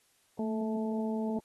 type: harmonic tone with a mistuned harmonic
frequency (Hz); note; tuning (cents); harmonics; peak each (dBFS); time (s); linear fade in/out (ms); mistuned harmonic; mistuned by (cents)
218; A3; -16; 1 / 2 / 3 / 4; -31 / -37 / -41 / -43; 0.39-1.39; 2; 1; +33
effects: white hiss -69 dBFS RMS until 1.44 s + AAC 32 kbps